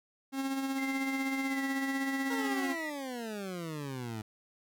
45% pulse tone with tremolo, 269.8 Hz, C#4, 47 cents flat, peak -30 dBFS, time 0.32-2.76 s, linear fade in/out 50 ms, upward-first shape sine, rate 16 Hz, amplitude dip 40%
sine tone with pitch glide, 2093 to 1952.8 Hz, C7 to B6, 0 to -20 cents, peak -37 dBFS, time 0.78-2.9 s, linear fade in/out 5 ms, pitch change -120 cents, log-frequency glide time 1.46-1.61 s
20% pulse exponential sweep, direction down, 476.9 to 105.8 Hz, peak -32 dBFS, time 2.3-4.22 s, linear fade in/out 5 ms
effects none

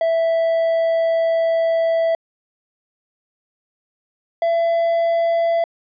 triangle tone pair in turn, 659.3 / 671.2 Hz, E5 / E5, 0 / +31 cents, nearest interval unison, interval 31 cents, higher second, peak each -13 dBFS, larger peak neither, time 0.01-2.15 / 4.42-5.64 s, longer first, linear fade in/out 2 ms, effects resampled to 11025 Hz

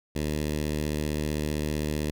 10% pulse tone with notch filter, 75.5 Hz, D2, 48 cents sharp, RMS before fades -29 dBFS, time 0.15-2.11 s, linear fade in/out 10 ms, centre 1200 Hz, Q 1.2, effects none

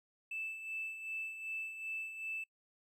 triangle tone with tremolo, 2637 Hz, E7, in tune, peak -34 dBFS, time 0.31-2.44 s, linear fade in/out 5 ms, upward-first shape sine, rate 2.6 Hz, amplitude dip 65%, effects noise-tail reverb RT60 0.1 s tail -26 dB re dry + tanh soft clip ceiling -34 dBFS

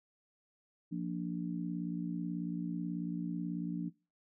harmonic tone, 58.27 Hz, A#1, in tune, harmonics 3 / 4 / 5, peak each -37 / -42 / -39 dBFS, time 0.91-3.9 s, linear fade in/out 20 ms, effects noise-tail reverb RT60 0.3 s tail -22 dB re dry

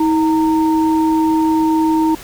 sine tone pair together, 319.3 / 919 Hz, D#4 / A#5, +45 / -25 cents, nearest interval octave + tritone, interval 1830 cents, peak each -12 / -18 dBFS, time 0-2.15 s, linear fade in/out 5 ms, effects pink hiss -35 dBFS RMS until 2.23 s

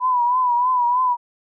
sine tone with vibrato, 987.8 Hz, B5, in tune, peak -15 dBFS, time 0-1.17 s, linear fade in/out 50 ms, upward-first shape triangle, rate 3.2 Hz, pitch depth 74 cents each way, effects none

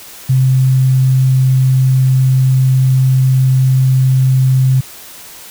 sine tone, 130.81 Hz, C3, in tune, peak -7 dBFS, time 0.29-4.81 s, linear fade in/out 10 ms, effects white hiss -34 dBFS RMS until 5.5 s

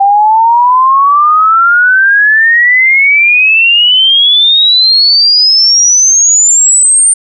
sine exponential sweep, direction up, 784 to 8980 Hz, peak -3 dBFS, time 0-7.14 s, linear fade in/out 10 ms, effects none

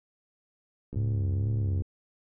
click train, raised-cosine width 3 ms, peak -26 dBFS, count 62, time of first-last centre 0.93-1.821 s, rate 68.5 Hz
sine tone with vibrato, 100 Hz, G2, 35 cents sharp, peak -25 dBFS, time 0.96-1.82 s, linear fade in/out 5 ms, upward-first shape sine, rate 2.2 Hz, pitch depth 160 cents each way
effects none

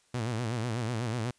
sawtooth tone with vibrato, 116.54 Hz, A#2, in tune, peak -26 dBFS, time 0.14-1.31 s, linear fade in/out 5 ms, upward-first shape sine, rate 8.1 Hz, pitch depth 130 cents each way, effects white hiss -67 dBFS RMS until 1.38 s + resampled to 22050 Hz

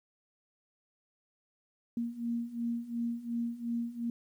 sine beating tone pair, 233.1 / 235.9 Hz, A#3 / A#3, 0 / +21 cents, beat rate 2.8 Hz, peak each -37 / -34 dBFS, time 1.97-4.1 s, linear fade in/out 2 ms, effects 11-bit

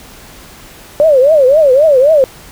sine tone with vibrato, 569 Hz, C#5, 45 cents sharp, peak -4 dBFS, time 1-2.24 s, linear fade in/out 0 ms, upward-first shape triangle, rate 3.8 Hz, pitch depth 250 cents each way, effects pink hiss -36 dBFS RMS until 2.51 s

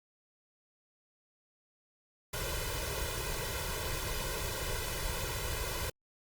pink noise with comb filter, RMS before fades -36 dBFS, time 2.33-5.9 s, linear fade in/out 5 ms, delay 2 ms, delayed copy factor +1, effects Opus 48 kbps

